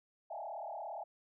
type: tone with frequency modulation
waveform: sine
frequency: 746 Hz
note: F#5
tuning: 14 cents sharp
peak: -40 dBFS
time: 0.3-1.04 s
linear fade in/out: 10 ms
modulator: 37.3 Hz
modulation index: 3.3
effects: none